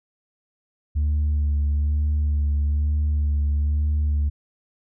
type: tone with vibrato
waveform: sine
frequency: 73.8 Hz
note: D2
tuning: 9 cents sharp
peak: -16 dBFS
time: 0.95-4.3 s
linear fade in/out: 20 ms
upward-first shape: sine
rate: 1.1 Hz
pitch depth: 28 cents each way
effects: tanh soft clip ceiling -17 dBFS